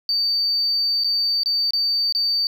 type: tone with dropouts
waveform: triangle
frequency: 4601 Hz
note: D8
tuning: 36 cents flat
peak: -15 dBFS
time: 0.09-2.47 s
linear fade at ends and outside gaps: 1 ms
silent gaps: 1.037-1.044 / 1.434-1.459 / 1.707-1.734 / 2.124-2.149 s
effects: tanh soft clip ceiling -15 dBFS